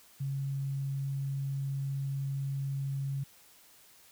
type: tone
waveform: sine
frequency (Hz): 137.4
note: C#3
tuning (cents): -15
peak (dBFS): -31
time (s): 0.2-3.24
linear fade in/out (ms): 10
effects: white hiss -59 dBFS RMS until 4.11 s